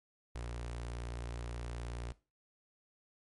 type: tone with notch filter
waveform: sawtooth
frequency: 59 Hz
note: A#1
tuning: 22 cents sharp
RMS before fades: -42 dBFS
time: 0.35-2.12 s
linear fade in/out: 0 ms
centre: 200 Hz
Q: 1.8
effects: noise-tail reverb RT60 0.3 s tail -18 dB re dry + MP3 48 kbps

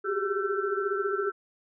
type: tone cluster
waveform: sine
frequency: 377 / 398.7 / 413.3 / 1343 / 1536 Hz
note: F#4 / G4 / G#4 / E6 / G6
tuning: +32 / +29 / -8 / +32 / -36 cents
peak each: -34 / -30 / -33 / -32 / -37 dBFS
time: 0.04-1.32 s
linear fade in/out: 20 ms
effects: none

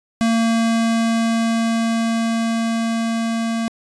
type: tone with level ramp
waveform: square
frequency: 228 Hz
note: A#3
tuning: 38 cents flat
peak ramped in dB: -15 to -20 dBFS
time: 0.21-3.68 s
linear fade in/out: 0 ms
effects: resampled to 22050 Hz

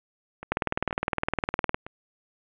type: two click trains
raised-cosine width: 0.5 ms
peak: -9 / -22 dBFS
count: 25 / 4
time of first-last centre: 0.52-1.744 / 0.43-1.865 s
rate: 19.6 / 2.09 Hz
effects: resampled to 8000 Hz + 8-bit

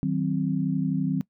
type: chord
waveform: sine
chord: C diminished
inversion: first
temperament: just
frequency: 156.98 / 188.37 / 261.6 Hz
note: Eb3 / Gb3 / C4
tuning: +16 / +31 / 0 cents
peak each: -27 dBFS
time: 0.03-1.21 s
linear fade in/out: 0 ms
effects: noise-tail reverb RT60 0.1 s tail -21 dB re dry

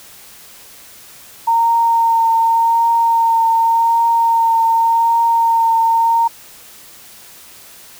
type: tone with vibrato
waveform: sine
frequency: 918 Hz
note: A#5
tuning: 27 cents flat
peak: -10 dBFS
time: 1.47-6.28 s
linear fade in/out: 10 ms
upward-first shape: triangle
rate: 0.87 Hz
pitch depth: 17 cents each way
effects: white hiss -40 dBFS RMS until 7.99 s

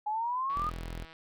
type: exponential sweep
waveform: sine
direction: up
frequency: 830.6 to 1246 Hz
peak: -29 dBFS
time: 0.06-0.7 s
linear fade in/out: 10 ms
type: click train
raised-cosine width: 0.3 ms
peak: -35 dBFS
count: 103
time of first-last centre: 0.5-1.13 s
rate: 162 Hz
type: tone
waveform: sawtooth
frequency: 42.07 Hz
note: E1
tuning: 36 cents sharp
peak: -33 dBFS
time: 0.56-1.05 s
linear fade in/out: 10 ms
effects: none

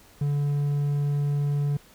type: tone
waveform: triangle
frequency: 144.2 Hz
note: D3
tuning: 31 cents flat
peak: -20 dBFS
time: 0.21-1.77 s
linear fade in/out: 5 ms
effects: pink hiss -54 dBFS RMS until 1.94 s

